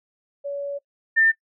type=tone pair in turn; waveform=sine; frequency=566 / 1796.9 Hz; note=C#5 / A6; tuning=+36 / +36 cents; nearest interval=octave + minor sixth; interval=2000 cents; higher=second; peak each=-26 / -14 dBFS; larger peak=second; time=0.44-0.79 / 1.16-1.32 s; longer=first; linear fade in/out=20 ms; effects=noise-tail reverb RT60 0.1 s tail -21 dB re dry